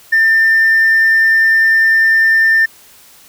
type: tone with hard clipping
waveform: triangle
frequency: 1795 Hz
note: A6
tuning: 34 cents sharp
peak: -7 dBFS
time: 0.12-2.66 s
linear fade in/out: 10 ms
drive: 2 dB
effects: white hiss -43 dBFS RMS until 3.28 s